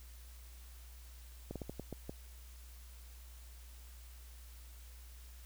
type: slowing click train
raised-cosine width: 2 ms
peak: -28 dBFS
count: 7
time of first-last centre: 1.51-2.095 s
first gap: 47 ms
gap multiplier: 1.29
effects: added 60 Hz sine -51 dBFS peak until 5.45 s + white hiss -61 dBFS RMS until 5.45 s